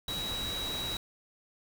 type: tone in noise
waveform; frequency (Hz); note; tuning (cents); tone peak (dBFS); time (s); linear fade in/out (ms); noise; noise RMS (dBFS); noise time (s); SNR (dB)
sine; 3870; B7; -36; -34; 0.08-0.97; 2; pink; -39; 0.08-0.97; +2
effects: none